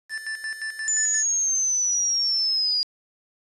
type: tone with tremolo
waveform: square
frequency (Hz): 1760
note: A6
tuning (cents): 0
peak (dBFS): -28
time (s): 0.09-1.24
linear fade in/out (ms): 50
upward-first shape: square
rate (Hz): 5.7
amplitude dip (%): 65
type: linear sweep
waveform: sine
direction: down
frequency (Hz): 7040 to 4830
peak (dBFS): -20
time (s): 0.88-2.83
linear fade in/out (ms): 0
effects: resampled to 24000 Hz + 8-bit